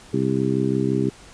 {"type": "harmonic tone", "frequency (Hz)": 65.9, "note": "C2", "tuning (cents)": 13, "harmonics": [2, 3, 4, 5, 6], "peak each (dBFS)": [-25, -25, -25, -25, -25], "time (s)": [0.13, 1.1], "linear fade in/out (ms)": 10, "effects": ["pink hiss -46 dBFS RMS until 1.33 s", "resampled to 22050 Hz"]}